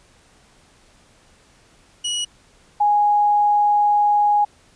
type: tone pair in turn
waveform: sawtooth / sine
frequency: 2917 / 828.3 Hz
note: F#7 / G#5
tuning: -25 / -5 cents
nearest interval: octave + minor seventh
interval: 2180 cents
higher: first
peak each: -18 / -13 dBFS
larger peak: second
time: 2.04-2.25 / 2.8-4.45 s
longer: second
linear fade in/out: 10 ms
effects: pink hiss -54 dBFS RMS until 4.75 s + resampled to 22050 Hz